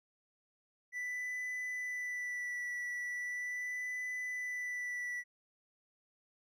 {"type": "tone with vibrato", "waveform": "triangle", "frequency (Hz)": 1975.5, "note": "B6", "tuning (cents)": 0, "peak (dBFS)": -35, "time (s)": [0.92, 5.24], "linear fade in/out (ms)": 50, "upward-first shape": "sine", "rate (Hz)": 0.39, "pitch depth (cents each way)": 19, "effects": []}